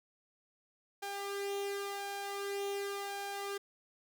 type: tone with flanger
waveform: sawtooth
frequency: 399.7 Hz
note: G4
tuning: 34 cents sharp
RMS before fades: -39 dBFS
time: 1.02-3.58 s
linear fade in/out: 10 ms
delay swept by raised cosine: 1.2 to 2.2 ms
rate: 0.91 Hz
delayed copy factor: +0.55
effects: none